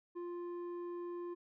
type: tone with low-pass filter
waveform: square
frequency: 349.2 Hz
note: F4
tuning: in tune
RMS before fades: -43 dBFS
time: 0.15-1.35 s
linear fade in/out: 20 ms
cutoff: 800 Hz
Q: 1.6
effects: none